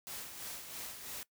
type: noise with tremolo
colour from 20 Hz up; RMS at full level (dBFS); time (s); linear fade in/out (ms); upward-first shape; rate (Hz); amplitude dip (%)
white; -43; 0.07-1.23; 0; sine; 3; 50
effects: noise-tail reverb RT60 0.1 s tail -20 dB re dry